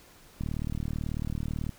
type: click train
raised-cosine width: 5 ms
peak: -20 dBFS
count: 50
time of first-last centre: 0.41-1.693 s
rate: 38.2 Hz
effects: pink hiss -55 dBFS RMS until 1.78 s